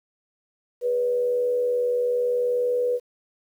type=tone with frequency modulation; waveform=sine; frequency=490 Hz; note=B4; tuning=14 cents flat; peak=-20 dBFS; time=0.81-3 s; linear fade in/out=50 ms; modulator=80.8 Hz; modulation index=0.31; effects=9-bit